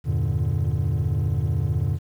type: chord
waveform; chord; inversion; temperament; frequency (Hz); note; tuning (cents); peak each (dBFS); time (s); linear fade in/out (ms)
triangle; E half-diminished seventh; none; equal; 82.41 / 98 / 116.54 / 146.83; E2 / G2 / Bb2 / D3; 0 / 0 / 0 / 0; -23; 0.04-1.99; 50
effects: tanh soft clip ceiling -14 dBFS + 9-bit